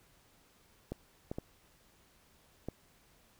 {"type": "clicks", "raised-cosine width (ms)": 2, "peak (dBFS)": -24, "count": 4, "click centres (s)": [0.92, 1.315, 1.385, 2.686], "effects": ["pink hiss -66 dBFS RMS until 3.39 s"]}